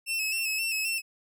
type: tone with vibrato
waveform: sawtooth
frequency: 2637 Hz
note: E7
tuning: in tune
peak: -24 dBFS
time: 0.06-1.02 s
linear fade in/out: 50 ms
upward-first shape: square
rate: 3.8 Hz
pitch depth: 40 cents each way
effects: none